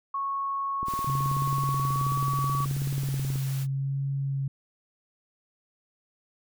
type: tone with pitch glide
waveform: sine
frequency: 1102 to 1134.9 Hz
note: C#6 to C#6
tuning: -11 to +40 cents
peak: -27 dBFS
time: 0.14-2.65 s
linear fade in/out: 5 ms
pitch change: +51 cents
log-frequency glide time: 1.49-2.12 s
type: click train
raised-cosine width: 3 ms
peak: -25 dBFS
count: 48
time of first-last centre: 0.83-3.357 s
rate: 18.6 Hz
type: noise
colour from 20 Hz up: white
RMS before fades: -42 dBFS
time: 0.85-3.67 s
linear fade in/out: 50 ms
type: tone with vibrato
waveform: sine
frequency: 136.4 Hz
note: C#3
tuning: 28 cents flat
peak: -26 dBFS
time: 1.07-4.48 s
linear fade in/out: 5 ms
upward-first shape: sine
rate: 0.74 Hz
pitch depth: 20 cents each way
effects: none